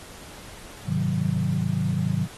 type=chord; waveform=sine; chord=Ab dominant seventh; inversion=none; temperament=equal; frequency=103.83 / 130.81 / 155.56 / 185 Hz; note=Ab2 / C3 / Eb3 / Gb3; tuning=0 / 0 / 0 / 0 cents; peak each=-29 / -28 / -26 / -26 dBFS; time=0.85-2.28 s; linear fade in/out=50 ms; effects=pink hiss -44 dBFS RMS until 2.37 s + AAC 32 kbps